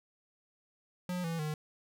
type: tone with pitch steps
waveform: square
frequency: 179.7 / 165.74 / 152.86 Hz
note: F3 / E3 / D#3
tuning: +50 / +10 / -30 cents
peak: -34 dBFS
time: 1.09-1.54 s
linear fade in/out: 2 ms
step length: 150 ms
effects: none